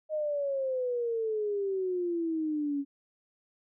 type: exponential sweep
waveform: sine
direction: down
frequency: 625 to 277.2 Hz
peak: -28 dBFS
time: 0.09-2.85 s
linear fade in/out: 50 ms
effects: none